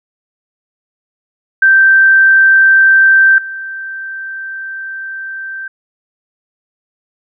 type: tone with level steps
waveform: sine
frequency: 1563 Hz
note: G6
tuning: 6 cents flat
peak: -4 / -21 dBFS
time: 1.62-5.68 s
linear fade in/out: 5 ms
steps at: 3.38 s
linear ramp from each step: 2 ms
effects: none